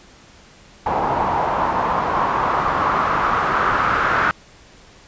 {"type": "noise with low-pass filter sweep", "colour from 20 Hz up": "white", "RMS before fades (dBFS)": -19, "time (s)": [0.86, 4.31], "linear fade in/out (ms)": 0, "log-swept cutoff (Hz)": [860, 1400], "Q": 3.7, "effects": ["pink hiss -47 dBFS RMS until 5.07 s", "resampled to 16000 Hz"]}